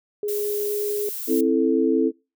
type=tone; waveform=sine; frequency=415.3 Hz; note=G#4; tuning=in tune; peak=-23 dBFS; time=0.23-1.09 s; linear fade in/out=2 ms
type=noise; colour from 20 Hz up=violet; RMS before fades=-31 dBFS; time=0.28-1.41 s; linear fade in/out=5 ms
type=chord; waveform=sine; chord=A minor; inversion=first; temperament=just; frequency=264 / 330 / 440 Hz; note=C4 / E4 / A4; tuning=+16 / +2 / 0 cents; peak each=-21 dBFS; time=1.27-2.12 s; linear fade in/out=50 ms
effects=noise-tail reverb RT60 0.3 s tail -26 dB re dry